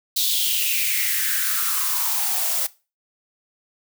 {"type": "noise with high-pass filter sweep", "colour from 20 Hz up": "blue", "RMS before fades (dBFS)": -22, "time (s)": [0.16, 2.67], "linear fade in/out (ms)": 10, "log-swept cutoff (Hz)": [3900, 590], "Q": 5.5, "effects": ["noise-tail reverb RT60 0.3 s tail -19 dB re dry"]}